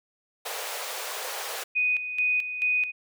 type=high-pass noise; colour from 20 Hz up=pink; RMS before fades=-34 dBFS; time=0.45-1.64 s; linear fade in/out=10 ms; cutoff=450 Hz; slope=48 dB/octave
type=tone with tremolo; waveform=sine; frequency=2489 Hz; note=D#7; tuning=in tune; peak=-21 dBFS; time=1.75-2.92 s; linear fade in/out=20 ms; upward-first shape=square; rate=2.3 Hz; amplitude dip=65%
effects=none